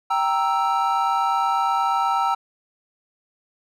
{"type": "chord", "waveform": "triangle", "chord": "E diminished", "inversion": "first", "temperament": "equal", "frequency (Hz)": [784, 932.3, 1318.5], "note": ["G5", "Bb5", "E6"], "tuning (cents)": [0, 0, 0], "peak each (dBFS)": -21, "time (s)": [0.1, 2.35], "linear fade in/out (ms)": 10, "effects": []}